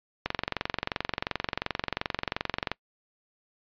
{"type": "click train", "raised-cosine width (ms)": 0.3, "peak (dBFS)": -11, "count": 57, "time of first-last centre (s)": [0.26, 2.716], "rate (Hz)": 22.8, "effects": ["noise-tail reverb RT60 0.1 s tail -25 dB re dry", "resampled to 11025 Hz"]}